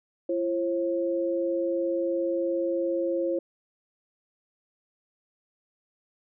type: tone pair together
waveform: sine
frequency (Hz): 340 / 537.1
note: F4 / C5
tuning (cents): -46 / +45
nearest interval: minor sixth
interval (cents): 791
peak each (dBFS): -27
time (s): 0.29-3.39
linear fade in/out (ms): 5
effects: none